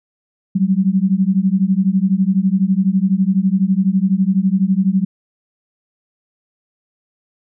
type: beating tone pair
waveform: sine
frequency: 185 / 197 Hz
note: F#3 / G3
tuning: 0 / +9 cents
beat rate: 12 Hz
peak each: -15 dBFS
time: 0.55-5.05 s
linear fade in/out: 10 ms
effects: none